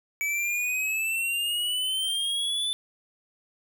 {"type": "exponential sweep", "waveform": "square", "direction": "up", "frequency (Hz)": [2287, 3520], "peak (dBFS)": -26, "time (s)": [0.21, 2.73], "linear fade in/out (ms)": 0, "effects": []}